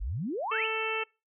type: exponential sweep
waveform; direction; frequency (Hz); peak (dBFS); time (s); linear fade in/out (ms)
sine; up; 41.2 to 3220; -30; 0-0.67; 20
type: harmonic tone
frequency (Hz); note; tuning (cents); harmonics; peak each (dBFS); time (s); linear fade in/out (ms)
442.1; A4; +8; 1 / 2 / 3 / 4 / 5 / 6 / 7; -34 / -39 / -36 / -41 / -37 / -33 / -42; 0.51-1.04; 10
effects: noise-tail reverb RT60 0.3 s tail -26 dB re dry